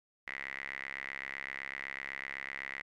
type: tone with band-pass filter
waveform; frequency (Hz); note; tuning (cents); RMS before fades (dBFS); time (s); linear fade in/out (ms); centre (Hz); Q
sawtooth; 67.9; C#2; -35; -42; 0.27-2.82; 5; 2000; 9
effects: none